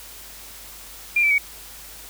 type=tone with pitch steps; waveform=sine; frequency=2396 / 2322 / 2251 Hz; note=D7 / D7 / C#7; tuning=+34 / -20 / +26 cents; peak=-15 dBFS; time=1.16-1.382 s; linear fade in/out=5 ms; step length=74 ms; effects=added 50 Hz sine -49 dBFS peak until 2.09 s + white hiss -41 dBFS RMS until 2.09 s